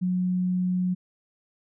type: tone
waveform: sine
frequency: 182 Hz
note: F#3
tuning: 28 cents flat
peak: -22 dBFS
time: 0.01-0.95 s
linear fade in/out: 20 ms
effects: none